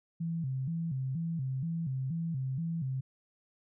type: tone with vibrato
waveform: sine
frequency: 148 Hz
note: D3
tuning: 14 cents sharp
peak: -31 dBFS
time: 0.2-3.01 s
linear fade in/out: 10 ms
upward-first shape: square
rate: 2.1 Hz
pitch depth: 200 cents each way
effects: none